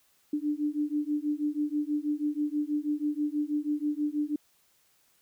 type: beating tone pair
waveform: sine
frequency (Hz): 293.7 / 299.9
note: D4 / D4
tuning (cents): 0 / +36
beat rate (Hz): 6.2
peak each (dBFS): -30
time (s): 0.33-4.36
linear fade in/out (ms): 5
effects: white hiss -67 dBFS RMS until 5.21 s